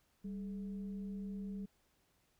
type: tone with frequency modulation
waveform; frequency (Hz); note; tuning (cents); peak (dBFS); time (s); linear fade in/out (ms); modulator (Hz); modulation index
sine; 196; G3; 0; -40; 0.24-1.66; 10; 232; 0.34
effects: pink hiss -75 dBFS RMS until 2.39 s